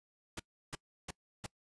pink noise bursts, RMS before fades -41 dBFS, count 4, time 0.37-1.464 s, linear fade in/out 5 ms, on 26 ms, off 330 ms, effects noise-tail reverb RT60 0.1 s tail -24 dB re dry + resampled to 22050 Hz

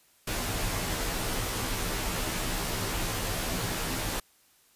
pink noise with comb filter, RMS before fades -31 dBFS, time 0.27-4.2 s, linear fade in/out 5 ms, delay 14 ms, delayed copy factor -0.85, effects white hiss -63 dBFS RMS until 4.75 s + resampled to 32000 Hz

